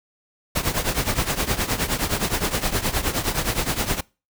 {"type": "noise with tremolo", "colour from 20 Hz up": "pink", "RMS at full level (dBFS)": -20, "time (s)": [0.55, 4.01], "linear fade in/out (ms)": 10, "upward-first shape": "triangle", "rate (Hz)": 9.6, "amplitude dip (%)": 85, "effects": ["noise-tail reverb RT60 0.3 s tail -24 dB re dry"]}